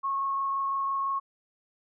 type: tone with frequency modulation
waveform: sine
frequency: 1094 Hz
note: C#6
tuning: 23 cents flat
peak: -26 dBFS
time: 0.03-1.2 s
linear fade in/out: 20 ms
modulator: 25.9 Hz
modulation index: 0.49
effects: none